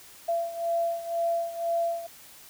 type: beating tone pair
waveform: sine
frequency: 676 / 678 Hz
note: E5 / E5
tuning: +43 / +49 cents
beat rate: 2 Hz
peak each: -27 / -31 dBFS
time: 0.28-2.07 s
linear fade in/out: 10 ms
effects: white hiss -50 dBFS RMS until 2.49 s